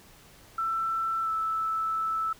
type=tone with pitch glide; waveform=sine; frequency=1334 to 1314.1 Hz; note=E6 to E6; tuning=+20 to -6 cents; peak=-26 dBFS; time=0.58-2.33 s; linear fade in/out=5 ms; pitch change=-26 cents; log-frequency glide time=1.23-1.29 s; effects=pink hiss -54 dBFS RMS until 2.39 s